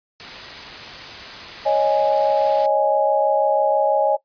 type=noise; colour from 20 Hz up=white; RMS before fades=-34 dBFS; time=0.2-2.66 s; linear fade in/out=0 ms
type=chord; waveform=sine; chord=C# suspended second; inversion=none; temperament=equal with one note detuned; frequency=554.4 / 620.5 / 830.6 Hz; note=C#5 / D#5 / G#5; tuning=0 / -5 / 0 cents; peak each=-19 dBFS; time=1.65-4.17 s; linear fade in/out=20 ms
effects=noise-tail reverb RT60 0.1 s tail -17 dB re dry + resampled to 11025 Hz